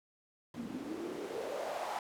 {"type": "noise with band-pass filter sweep", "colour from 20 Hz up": "white", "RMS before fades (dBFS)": -40, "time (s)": [0.54, 1.99], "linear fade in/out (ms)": 2, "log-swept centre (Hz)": [210, 810], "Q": 4.5, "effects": []}